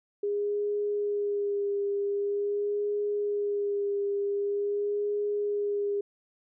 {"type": "tone with vibrato", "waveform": "sine", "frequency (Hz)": 407.7, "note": "G#4", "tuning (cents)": -32, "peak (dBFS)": -26, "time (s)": [0.23, 6.01], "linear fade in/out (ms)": 5, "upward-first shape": "sine", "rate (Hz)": 0.45, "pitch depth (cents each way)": 22, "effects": []}